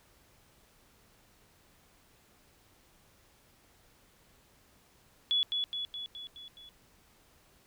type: tone with echo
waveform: sine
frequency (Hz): 3400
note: G#7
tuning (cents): +40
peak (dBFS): -25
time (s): 5.31-5.43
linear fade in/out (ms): 0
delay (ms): 210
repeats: 6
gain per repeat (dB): -4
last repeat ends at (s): 6.69
effects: pink hiss -64 dBFS RMS until 7.66 s